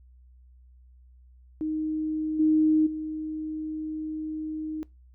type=tone with level steps; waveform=sine; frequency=311.1 Hz; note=D#4; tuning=in tune; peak=-26 / -18 / -30 dBFS; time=1.61-4.83 s; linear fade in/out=0 ms; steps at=2.39 / 2.86 s; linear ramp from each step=10 ms; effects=noise-tail reverb RT60 0.2 s tail -22 dB re dry + added 62 Hz sine -51 dBFS peak until 5.14 s